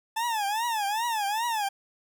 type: tone with vibrato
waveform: 40% pulse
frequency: 873 Hz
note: A5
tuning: 14 cents flat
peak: -25 dBFS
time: 0.16-1.69 s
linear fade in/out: 10 ms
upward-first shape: triangle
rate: 2.5 Hz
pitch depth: 190 cents each way
effects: none